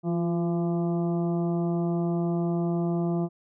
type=harmonic tone with a mistuned harmonic; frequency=170 Hz; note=F3; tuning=46 cents flat; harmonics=1 / 2 / 3 / 4 / 5 / 6 / 7; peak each=-25 / -29 / -44 / -35 / -45 / -47 / -47 dBFS; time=0.03-3.29 s; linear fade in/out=50 ms; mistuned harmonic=2; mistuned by=+30 cents; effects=none